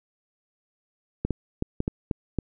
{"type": "clicks", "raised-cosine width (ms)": 3, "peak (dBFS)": -12, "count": 7, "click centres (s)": [1.25, 1.307, 1.624, 1.804, 1.879, 2.112, 2.387], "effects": []}